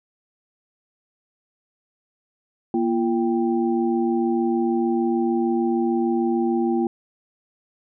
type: tone cluster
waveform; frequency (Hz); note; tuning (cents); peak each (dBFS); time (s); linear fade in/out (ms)
sine; 236.2 / 342.8 / 787; A#3 / F4 / G5; +23 / -32 / +7; -22 / -21 / -29; 2.74-6.87; 2
effects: none